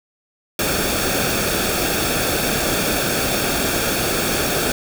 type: noise with comb filter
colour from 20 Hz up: pink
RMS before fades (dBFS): -20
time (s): 0.59-4.72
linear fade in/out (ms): 2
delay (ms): 1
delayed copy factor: -0.6
effects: none